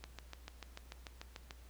click train, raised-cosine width 0.2 ms, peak -28 dBFS, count 11, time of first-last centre 0.04-1.508 s, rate 6.81 Hz, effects added 60 Hz sine -54 dBFS peak until 1.69 s + pink hiss -64 dBFS RMS until 1.69 s

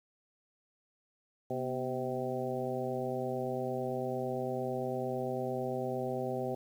harmonic tone with a mistuned harmonic, 128.9 Hz, C3, 26 cents flat, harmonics 1 / 2 / 3 / 4 / 5 / 6, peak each -41 / -40 / -38 / -38 / -40 / -41 dBFS, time 1.5-6.55 s, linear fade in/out 5 ms, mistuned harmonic 2, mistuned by -76 cents, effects 10-bit

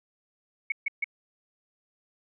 sine tone bursts, 2217 Hz, C#7, in tune, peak -24 dBFS, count 3, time 0.7-1.043 s, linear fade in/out 5 ms, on 21 ms, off 140 ms, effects none

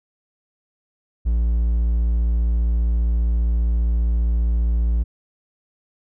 triangle tone, 57.5 Hz, A#1, 23 cents flat, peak -14 dBFS, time 1.25-5.04 s, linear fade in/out 20 ms, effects none

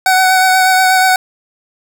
25% pulse tone with vibrato, 750 Hz, F#5, 23 cents sharp, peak -4 dBFS, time 0.06-1.16 s, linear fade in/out 2 ms, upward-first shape triangle, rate 8.3 Hz, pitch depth 24 cents each way, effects none

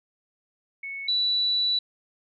sine tone pair in turn, 2209 / 3950 Hz, C#7 / B7, -7 / 0 cents, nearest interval minor seventh, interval 1007 cents, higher second, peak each -32 / -21 dBFS, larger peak second, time 0.83-1.08 / 1.08-1.79 s, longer second, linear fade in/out 5 ms, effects none

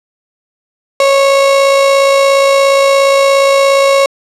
35% pulse tone with amplitude modulation, 550 Hz, C#5, 14 cents flat, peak -3 dBFS, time 1-4.06 s, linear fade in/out 2 ms, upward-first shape sine, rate 57.1 Hz, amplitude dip 30%, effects low-pass 8000 Hz 12 dB/octave

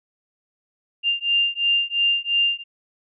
sine beating tone pair, 2794 / 2796.9 Hz, F7 / F7, 0 / +2 cents, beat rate 2.9 Hz, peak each -21 dBFS, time 1.03-2.64 s, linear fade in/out 50 ms, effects none

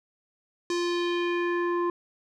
square tone with low-pass filter sweep, 348.3 Hz, F4, 5 cents flat, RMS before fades -27 dBFS, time 0.7-1.9 s, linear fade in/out 2 ms, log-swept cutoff 6100 to 1100 Hz, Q 2, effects none

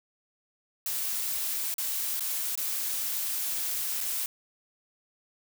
blue noise with dropouts, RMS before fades -31 dBFS, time 0.86-4.26 s, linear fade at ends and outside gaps 1 ms, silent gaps 1.741-1.782 / 2.196-2.206 / 2.554-2.575 / 4.006-4.01 s, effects none

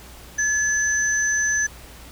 sine tone pair together, 1709 / 6090 Hz, G#6 / F#8, +49 / +49 cents, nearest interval octave + minor seventh, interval 2200 cents, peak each -20 / -23 dBFS, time 0.38-1.67 s, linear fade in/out 10 ms, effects added 60 Hz sine -44 dBFS peak until 2.11 s + pink hiss -44 dBFS RMS until 2.11 s

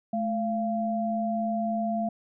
sine tone pair together, 216.4 / 687 Hz, A3 / F5, -29 / -29 cents, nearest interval octave + minor sixth, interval 2000 cents, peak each -28 dBFS, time 0.13-2.09 s, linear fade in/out 5 ms, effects none

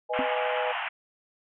sine chord, G# minor, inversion first, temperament just, 498.4 / 623 / 830.6 Hz, B4 / D#5 / G#5, +16 / +2 / 0 cents, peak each -31 dBFS, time 0.09-0.73 s, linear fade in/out 20 ms
pink band-pass noise, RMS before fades -32 dBFS, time 0.13-0.89 s, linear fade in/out 10 ms, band 670 to 3100 Hz, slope 96 dB/octave
sine tone with exponential decay, 261.8 Hz, C4, 1 cent sharp, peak -24 dBFS, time 0.19-0.29 s, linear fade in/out 0 ms, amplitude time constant 21 ms
effects none

